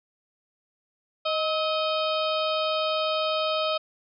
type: harmonic tone with a mistuned harmonic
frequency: 624 Hz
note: D#5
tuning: 5 cents sharp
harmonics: 1 / 2 / 4 / 5 / 6 / 7 / 8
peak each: -26 / -29 / -35 / -33 / -35 / -39 / -40 dBFS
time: 1.25-3.78 s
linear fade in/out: 10 ms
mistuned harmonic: 2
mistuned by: +44 cents
effects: none